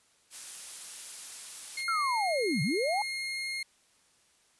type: noise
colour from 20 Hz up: blue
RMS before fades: -40 dBFS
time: 0.3-1.85 s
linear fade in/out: 50 ms
type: tone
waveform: 30% pulse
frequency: 2139 Hz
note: C7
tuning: 38 cents sharp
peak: -30 dBFS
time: 1.77-3.63 s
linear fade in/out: 5 ms
type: linear two-way sweep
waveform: sine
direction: down then up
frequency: 1402 to 128.2 to 864 Hz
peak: -27 dBFS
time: 1.88-3.02 s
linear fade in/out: 2 ms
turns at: 2.62 s
effects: white hiss -66 dBFS RMS until 4.59 s + resampled to 24000 Hz